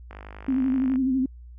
click train, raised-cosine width 0.5 ms, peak -26 dBFS, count 44, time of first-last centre 0.11-0.958 s, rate 50.7 Hz
sine tone with vibrato, 261.6 Hz, C4, in tune, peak -20 dBFS, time 0.48-1.26 s, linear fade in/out 5 ms, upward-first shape sine, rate 12 Hz, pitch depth 55 cents each way
effects added 60 Hz sine -41 dBFS peak until 1.58 s

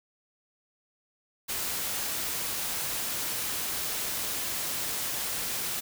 white noise, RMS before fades -32 dBFS, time 1.48-5.81 s, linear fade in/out 20 ms, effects none

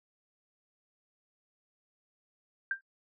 sine tone with exponential decay, 1582 Hz, G6, 15 cents sharp, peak -25 dBFS, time 2.71-2.81 s, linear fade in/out 2 ms, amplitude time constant 21 ms, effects noise-tail reverb RT60 0.1 s tail -23 dB re dry

